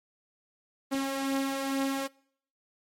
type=beating tone pair; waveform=sawtooth; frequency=270 / 272.2 Hz; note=C#4 / C#4; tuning=-45 / -31 cents; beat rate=2.2 Hz; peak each=-31 / -25 dBFS; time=0.91-2.08 s; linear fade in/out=20 ms; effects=noise-tail reverb RT60 0.6 s tail -24 dB re dry + MP3 64 kbps